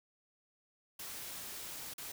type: noise with dropouts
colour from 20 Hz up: white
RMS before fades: -45 dBFS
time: 0.99-2.12 s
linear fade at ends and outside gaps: 5 ms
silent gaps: 1.938-1.98 s
effects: none